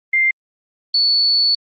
sine tone pair in turn, 2097 / 4443 Hz, C7 / C#8, +3 / +3 cents, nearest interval octave + minor second, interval 1300 cents, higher second, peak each -12 dBFS, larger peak neither, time 0.13-0.31 / 0.94-1.55 s, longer second, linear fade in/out 5 ms, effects Opus 32 kbps

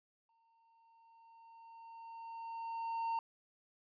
triangle tone with exponential growth, 915 Hz, A#5, 32 cents flat, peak -31 dBFS, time 0.29-3.19 s, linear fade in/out 2 ms, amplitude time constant 630 ms, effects resampled to 11025 Hz

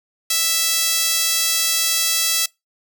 sawtooth tone with high-pass filter, 659.3 Hz, E5, in tune, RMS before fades -19 dBFS, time 0.3-2.46 s, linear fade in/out 5 ms, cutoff 4400 Hz, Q 0.81, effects noise-tail reverb RT60 0.2 s tail -24 dB re dry

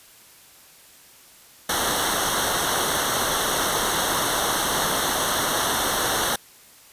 pink noise with comb filter, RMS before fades -23 dBFS, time 1.69-6.36 s, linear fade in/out 5 ms, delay 0.41 ms, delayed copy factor -0.85, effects white hiss -50 dBFS RMS until 6.92 s + resampled to 32000 Hz

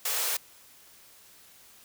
white high-pass noise, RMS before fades -29 dBFS, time 0.05-0.37 s, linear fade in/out 5 ms, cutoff 400 Hz, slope 96 dB/octave, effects white hiss -55 dBFS RMS until 1.84 s

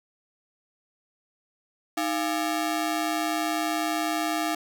sawtooth ring-modulated tone, 504 Hz, B4, 35 cents sharp, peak -18 dBFS, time 1.97-4.55 s, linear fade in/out 5 ms, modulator 192 Hz, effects none

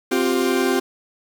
40% pulse chord, C suspended fourth, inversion none, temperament equal with one note detuned, 261.6 / 352.1 / 392 Hz, C4 / F4 / G4, 0 / +14 / 0 cents, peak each -21 dBFS, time 0.11-0.8 s, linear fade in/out 10 ms, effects 7-bit

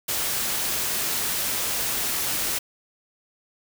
white noise, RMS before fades -26 dBFS, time 0.08-2.59 s, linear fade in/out 10 ms, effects none

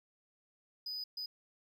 triangle tone bursts at uneven times, 4981 Hz, D#8, 1 cent sharp, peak -37 dBFS, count 2, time 0.86-1.04 / 1.17-1.26 s, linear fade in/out 5 ms, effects none

